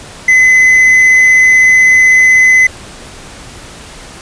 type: tone with hard clipping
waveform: triangle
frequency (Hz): 2029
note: B6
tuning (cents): +46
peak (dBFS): -4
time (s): 0.28-2.67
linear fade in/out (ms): 5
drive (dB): 6
effects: pink hiss -31 dBFS RMS until 4.21 s + resampled to 22050 Hz